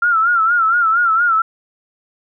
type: tone with vibrato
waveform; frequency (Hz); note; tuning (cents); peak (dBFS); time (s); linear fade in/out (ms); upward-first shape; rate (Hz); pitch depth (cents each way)
sine; 1369; F6; -35; -11; 0.02-1.42; 5; sine; 4.3; 93
effects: none